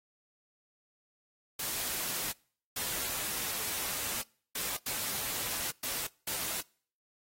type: noise bursts at uneven times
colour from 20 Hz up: white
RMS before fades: -35 dBFS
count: 6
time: 1.59-2.32 / 2.76-4.22 / 4.55-4.77 / 4.86-5.71 / 5.83-6.07 / 6.27-6.61 s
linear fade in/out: 5 ms
effects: noise-tail reverb RT60 0.5 s tail -25 dB re dry + AAC 48 kbps